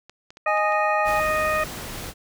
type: clicks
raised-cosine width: 0.2 ms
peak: -26 dBFS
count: 6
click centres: 0.096 / 0.305 / 0.371 / 0.574 / 0.723 / 1.091 s
type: harmonic tone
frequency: 620 Hz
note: D#5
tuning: 6 cents flat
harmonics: 1 / 2 / 3 / 4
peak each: -24 / -24 / -27 / -30 dBFS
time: 0.46-1.64 s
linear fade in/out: 5 ms
type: tone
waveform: triangle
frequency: 830.6 Hz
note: G#5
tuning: in tune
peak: -22 dBFS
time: 0.47-1.2 s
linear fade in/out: 5 ms
type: noise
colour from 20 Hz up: pink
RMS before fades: -34 dBFS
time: 1.04-2.14 s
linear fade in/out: 50 ms
effects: none